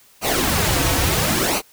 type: noise with flanger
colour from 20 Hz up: pink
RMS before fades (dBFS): -19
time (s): 0.21-1.62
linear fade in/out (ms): 50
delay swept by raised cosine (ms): 0.57 to 5.07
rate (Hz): 0.73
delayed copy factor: -0.7
effects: white hiss -52 dBFS RMS until 1.72 s